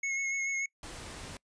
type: tone with vibrato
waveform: square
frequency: 2179 Hz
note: C#7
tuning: 30 cents flat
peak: -31 dBFS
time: 0.03-0.66 s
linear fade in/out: 5 ms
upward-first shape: sine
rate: 6.9 Hz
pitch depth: 21 cents each way
type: noise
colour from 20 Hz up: pink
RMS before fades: -44 dBFS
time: 0.83-1.37 s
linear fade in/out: 2 ms
effects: noise-tail reverb RT60 0.1 s tail -24 dB re dry + resampled to 22050 Hz